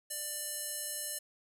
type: tone with band-pass filter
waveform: square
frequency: 593 Hz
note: D5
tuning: 17 cents sharp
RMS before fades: -39 dBFS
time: 0.1-1.19 s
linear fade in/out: 10 ms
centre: 10000 Hz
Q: 2.1
effects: 10-bit